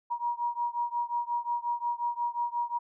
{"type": "beating tone pair", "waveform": "sine", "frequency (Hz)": [951, 956.6], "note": ["A#5", "A#5"], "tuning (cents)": [34, 44], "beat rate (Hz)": 5.6, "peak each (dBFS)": [-31, -32], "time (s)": [0.1, 2.79], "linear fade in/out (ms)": 20, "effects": []}